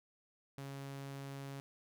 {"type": "tone", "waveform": "sawtooth", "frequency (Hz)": 138, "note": "C#3", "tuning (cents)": -7, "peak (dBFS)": -40, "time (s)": [0.58, 1.6], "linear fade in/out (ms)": 0, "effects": []}